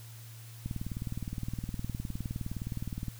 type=click train; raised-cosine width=5 ms; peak=-23 dBFS; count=48; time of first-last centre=0.66-3.083 s; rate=19.4 Hz; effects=added 114 Hz sine -46 dBFS peak until 3.19 s + white hiss -54 dBFS RMS until 3.19 s